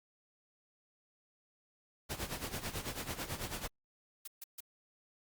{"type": "noise with tremolo", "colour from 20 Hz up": "pink", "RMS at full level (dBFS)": -38, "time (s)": [2.09, 3.68], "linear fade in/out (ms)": 20, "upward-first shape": "sine", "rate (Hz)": 9.1, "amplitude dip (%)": 75}
{"type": "noise bursts", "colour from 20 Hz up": "blue", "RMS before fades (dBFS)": -45, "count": 3, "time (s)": [4.25, 4.605], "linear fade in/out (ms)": 5, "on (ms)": 25, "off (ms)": 140}
{"effects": ["Opus 48 kbps"]}